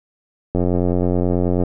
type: click train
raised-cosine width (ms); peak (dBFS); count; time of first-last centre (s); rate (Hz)
2; -6; 98; 0.55-1.636; 89.3
effects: none